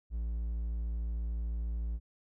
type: tone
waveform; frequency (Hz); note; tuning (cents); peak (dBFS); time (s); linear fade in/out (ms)
triangle; 56.8; A#1; -44; -30; 0.1-2; 50
effects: none